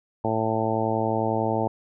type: harmonic tone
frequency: 111.1 Hz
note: A2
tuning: 17 cents sharp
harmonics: 1 / 2 / 3 / 4 / 5 / 6 / 7 / 8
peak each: -30 / -30 / -30 / -30 / -30 / -30 / -30 / -30 dBFS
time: 0.24-1.68 s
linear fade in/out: 5 ms
effects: none